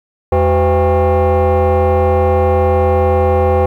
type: tone with frequency modulation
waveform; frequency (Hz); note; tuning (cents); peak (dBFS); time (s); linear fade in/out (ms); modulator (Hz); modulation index
sine; 211.1; G#3; +29; -6; 0.32-3.66; 5; 295; 2.1
effects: tanh soft clip ceiling -8 dBFS + 8-bit